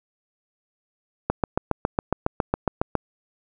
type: click train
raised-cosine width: 1 ms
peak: -6 dBFS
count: 13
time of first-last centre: 1.3-2.953 s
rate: 7.26 Hz
effects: none